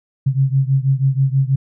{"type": "beating tone pair", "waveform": "sine", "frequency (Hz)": [132.8, 139], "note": ["C3", "C#3"], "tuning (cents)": [26, 5], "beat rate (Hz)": 6.2, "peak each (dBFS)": [-15, -17], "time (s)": [0.26, 1.56], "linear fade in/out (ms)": 10, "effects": []}